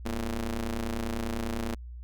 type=ring-modulated tone; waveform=sawtooth; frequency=110 Hz; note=A2; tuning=in tune; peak=-23 dBFS; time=0.05-1.75 s; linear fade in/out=10 ms; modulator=125 Hz; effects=added 60 Hz sine -39 dBFS peak until 2.03 s